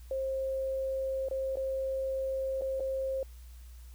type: tone with dropouts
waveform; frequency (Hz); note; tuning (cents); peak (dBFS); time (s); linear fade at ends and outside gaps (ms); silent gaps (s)
sine; 532; C5; +29; -30; 0.11-3.23; 2; 1.286-1.311 / 1.557-1.57 / 2.612-2.619 / 2.798-2.804
effects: added 60 Hz sine -46 dBFS peak until 3.94 s + white hiss -62 dBFS RMS until 3.94 s